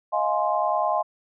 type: chord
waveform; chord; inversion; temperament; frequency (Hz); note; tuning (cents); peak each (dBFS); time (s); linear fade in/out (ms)
sine; F minor seventh; third; just; 628.6 / 698.5 / 838.1 / 1047.7; Eb5 / F5 / Ab5 / C6; +18 / 0 / +16 / +2; -26; 0.12-1.03; 20
effects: none